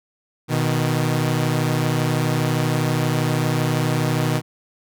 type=tone pair together; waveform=sawtooth; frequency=123.2 / 155.71 Hz; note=B2 / D#3; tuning=-4 / +2 cents; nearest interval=major third; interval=406 cents; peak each=-17 dBFS; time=0.48-4.42 s; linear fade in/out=50 ms; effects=none